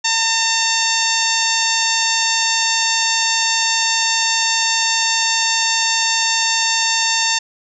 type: harmonic tone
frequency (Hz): 905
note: A5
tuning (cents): +48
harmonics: 1 / 2 / 3 / 4 / 5 / 6 / 7 / 8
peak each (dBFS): -23 / -23 / -23 / -23 / -23 / -23 / -23 / -23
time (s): 0.04-7.39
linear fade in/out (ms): 10
effects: none